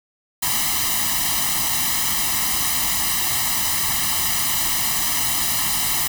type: noise with comb filter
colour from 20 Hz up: white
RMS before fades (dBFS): -21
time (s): 0.42-6.08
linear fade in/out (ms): 10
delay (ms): 1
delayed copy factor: +1
effects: none